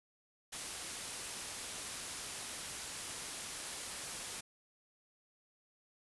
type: low-pass noise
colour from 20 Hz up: white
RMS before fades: -45 dBFS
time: 0.52-4.41 s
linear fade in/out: 10 ms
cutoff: 11000 Hz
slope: 96 dB/octave
effects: none